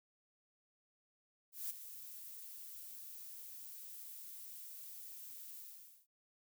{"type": "noise with ADSR envelope", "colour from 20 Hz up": "violet", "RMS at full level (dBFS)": -40, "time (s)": [1.52, 6.07], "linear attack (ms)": 180, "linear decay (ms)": 13, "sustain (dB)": -11, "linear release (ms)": 490, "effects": []}